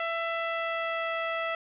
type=tone with pitch glide; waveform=15% pulse; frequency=666 to 659.5 Hz; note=E5 to E5; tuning=+18 to +1 cents; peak=-22 dBFS; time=0-1.55 s; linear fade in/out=2 ms; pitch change=-17 cents; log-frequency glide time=0.22-1.15 s; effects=resampled to 8000 Hz + 9-bit